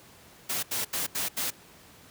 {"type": "noise bursts", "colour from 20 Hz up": "white", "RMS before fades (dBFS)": -30, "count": 5, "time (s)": [0.49, 1.506], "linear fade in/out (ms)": 10, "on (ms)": 140, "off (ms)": 79, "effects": ["pink hiss -53 dBFS RMS until 2.1 s", "high-pass 80 Hz 12 dB/octave"]}